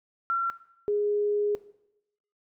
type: tone pair in turn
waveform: sine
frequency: 1363 / 414 Hz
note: F6 / G#4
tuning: -43 / -5 cents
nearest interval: octave + major sixth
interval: 2062 cents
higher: first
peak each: -23 dBFS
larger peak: neither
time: 0.3-0.5 / 0.88-1.55 s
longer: second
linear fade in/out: 0 ms
effects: noise-tail reverb RT60 0.8 s tail -17 dB re dry